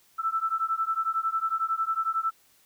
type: beating tone pair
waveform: sine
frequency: 1318.5 / 1329.5 Hz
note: E6 / E6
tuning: 0 / +14 cents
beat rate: 11 Hz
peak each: -28 dBFS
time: 0.18-2.31 s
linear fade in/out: 20 ms
effects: white hiss -62 dBFS RMS until 2.65 s